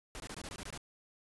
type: noise bursts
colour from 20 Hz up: pink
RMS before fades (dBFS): -44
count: 9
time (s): 0.15-0.776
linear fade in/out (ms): 0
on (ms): 50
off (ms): 22
effects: resampled to 24000 Hz